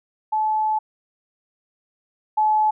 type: tone pair in turn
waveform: sine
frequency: 864 / 858.5 Hz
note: A5 / A5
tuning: -32 / -43 cents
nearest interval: unison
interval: 11 cents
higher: first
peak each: -18 / -15 dBFS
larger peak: second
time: 0.32-0.79 / 2.37-2.71 s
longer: first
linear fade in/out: 10 ms
effects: none